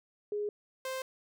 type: tone pair in turn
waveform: sine / sawtooth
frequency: 415.2 / 523.1 Hz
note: G#4 / C5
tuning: 0 / -1 cents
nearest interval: major third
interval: 399 cents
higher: second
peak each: -31 / -31 dBFS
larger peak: neither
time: 0.32-0.49 / 0.85-1.02 s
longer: neither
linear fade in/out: 2 ms
effects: none